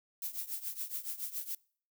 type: noise with tremolo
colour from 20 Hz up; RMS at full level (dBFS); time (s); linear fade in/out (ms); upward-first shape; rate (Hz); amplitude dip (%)
violet; -36; 0.22-1.55; 2; triangle; 7.1; 90
effects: noise-tail reverb RT60 0.5 s tail -25 dB re dry